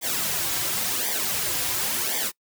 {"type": "noise with flanger", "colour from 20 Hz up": "white", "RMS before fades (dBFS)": -26, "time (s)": [0.01, 2.32], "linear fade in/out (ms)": 50, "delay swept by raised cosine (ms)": [0.73, 4.83], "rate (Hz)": 0.93, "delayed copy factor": -0.75, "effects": ["noise-tail reverb RT60 0.1 s tail -24 dB re dry"]}